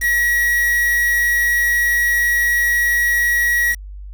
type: tone with quantisation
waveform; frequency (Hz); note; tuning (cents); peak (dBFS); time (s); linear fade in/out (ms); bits
triangle; 1913; A#6; +44; -12; 0-3.76; 50; 4
effects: added 49 Hz sine -30 dBFS peak until 4.13 s